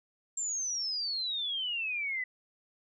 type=exponential sweep; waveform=sine; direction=down; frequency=7459 to 1980 Hz; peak=-31 dBFS; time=0.37-2.24 s; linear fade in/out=5 ms; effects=none